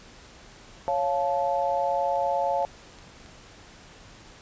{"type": "chord", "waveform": "sine", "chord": "Db augmented", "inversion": "none", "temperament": "equal with one note detuned", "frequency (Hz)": [554.4, 698.5, 869.9], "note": ["Db5", "F5", "A5"], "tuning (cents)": [0, 0, -20], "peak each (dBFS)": -27, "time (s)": [0.88, 2.65], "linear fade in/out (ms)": 0}
{"type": "clicks", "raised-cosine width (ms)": 0.2, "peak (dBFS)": -32, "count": 4, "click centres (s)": [2.157, 2.626, 2.987, 3.261]}
{"effects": ["pink hiss -49 dBFS RMS until 4.41 s", "resampled to 16000 Hz"]}